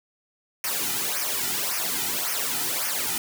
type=noise with flanger; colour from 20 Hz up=white; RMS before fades=-27 dBFS; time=0.64-3.18 s; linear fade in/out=2 ms; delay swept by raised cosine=0.25 to 1.85 ms; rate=1.8 Hz; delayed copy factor=-0.75; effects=none